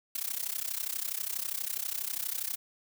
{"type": "noise with amplitude modulation", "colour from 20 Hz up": "blue", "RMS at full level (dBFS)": -31, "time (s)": [0.15, 2.56], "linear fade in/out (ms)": 5, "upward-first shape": "sine", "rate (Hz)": 32.3, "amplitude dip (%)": 90, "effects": []}